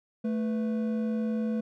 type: tone pair together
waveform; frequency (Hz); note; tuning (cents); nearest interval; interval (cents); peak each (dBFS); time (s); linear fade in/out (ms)
triangle; 220.3 / 494.6; A3 / B4; +2 / +3; octave + major second; 1401; -25 / -34; 0.24-1.61; 10
effects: none